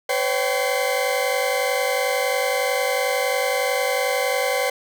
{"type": "tone cluster", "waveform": "40% pulse", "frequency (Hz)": [508, 559, 774, 2075], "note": ["B4", "C#5", "G5", "C7"], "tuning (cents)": [49, 14, -22, -15], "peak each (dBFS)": [-23, -24, -26, -26], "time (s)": [0.09, 4.7], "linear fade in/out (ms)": 5, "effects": []}